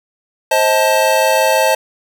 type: chord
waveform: square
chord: A diminished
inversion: first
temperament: just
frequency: 528 / 633.6 / 880 Hz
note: C5 / Eb5 / A5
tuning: +16 / +31 / 0 cents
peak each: -16 dBFS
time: 0.51-1.75 s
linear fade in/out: 5 ms
effects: 8-bit